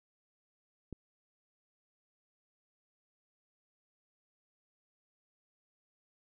click, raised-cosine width 3 ms, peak -29 dBFS, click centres 0.927 s, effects none

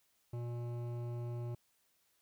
triangle tone with hard clipping, 119.7 Hz, A#2, 46 cents sharp, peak -40 dBFS, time 0.33-1.55 s, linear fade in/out 5 ms, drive 17 dB, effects white hiss -75 dBFS RMS until 2.21 s

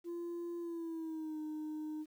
sine tone with pitch glide, 343.3 to 307.6 Hz, F4 to D#4, -30 to -20 cents, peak -36 dBFS, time 0.04-2.06 s, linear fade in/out 50 ms, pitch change -190 cents, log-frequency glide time 0.59-1.39 s, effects tanh soft clip ceiling -38 dBFS + 11-bit

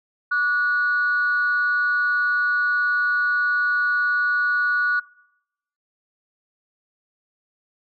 sine tone pair together, 1159 / 1460.2 Hz, D6 / F#6, -23 / -23 cents, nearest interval major third, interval 400 cents, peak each -26 / -18 dBFS, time 0.31-5 s, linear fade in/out 10 ms, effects noise-tail reverb RT60 0.8 s tail -22 dB re dry + tanh soft clip ceiling -13 dBFS

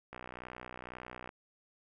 click train, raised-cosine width 0.5 ms, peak -29 dBFS, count 73, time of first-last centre 0.13-1.291 s, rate 62 Hz, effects none

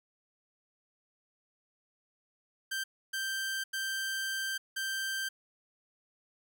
sawtooth tone bursts at uneven times, 1568 Hz, G6, in tune, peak -29 dBFS, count 4, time 2.71-2.84 / 3.13-3.64 / 3.73-4.58 / 4.76-5.29 s, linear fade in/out 10 ms, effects none

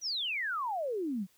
sine exponential sweep, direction down, 6080 to 176.4 Hz, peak -31 dBFS, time 0.01-1.27 s, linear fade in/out 50 ms, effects white hiss -67 dBFS RMS until 1.37 s

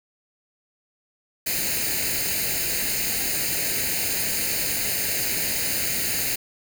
white noise with comb filter, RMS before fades -25 dBFS, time 1.46-6.36 s, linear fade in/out 10 ms, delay 0.44 ms, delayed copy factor +0.75, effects none

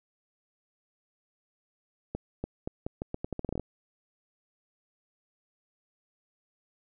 accelerating click train, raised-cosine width 2 ms, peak -19 dBFS, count 15, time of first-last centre 2.15-3.596 s, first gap 290 ms, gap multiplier 0.81, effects none

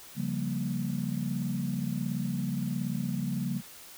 sine chord, G half-diminished seventh, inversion second, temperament equal, 138.59 / 174.61 / 196 / 233.1 Hz, Db3 / F3 / G3 / Bb3, 0 / 0 / 0 / 0 cents, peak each -34 dBFS, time 0.15-3.62 s, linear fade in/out 50 ms, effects tanh soft clip ceiling -19 dBFS + white hiss -49 dBFS RMS until 3.97 s

